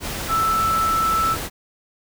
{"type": "tone in noise", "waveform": "sine", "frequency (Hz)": 1321, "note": "E6", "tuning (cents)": 3, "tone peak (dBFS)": -17, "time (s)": [0.28, 1.37], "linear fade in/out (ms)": 50, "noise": "pink", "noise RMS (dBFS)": -28, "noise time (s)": [0, 1.5], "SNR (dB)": 8, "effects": []}